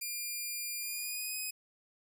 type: tone with pitch glide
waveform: 5% pulse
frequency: 2400 to 2514 Hz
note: D7 to D#7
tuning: +37 to +17 cents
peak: -27 dBFS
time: 0.01-1.51 s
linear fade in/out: 10 ms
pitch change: +80 cents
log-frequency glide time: 0.8-1.37 s
effects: none